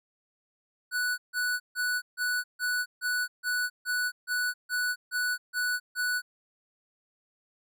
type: tone bursts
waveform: square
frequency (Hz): 1480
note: F#6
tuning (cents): 0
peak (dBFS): -27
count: 13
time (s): 0.91-6.22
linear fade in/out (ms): 50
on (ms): 270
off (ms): 150
effects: none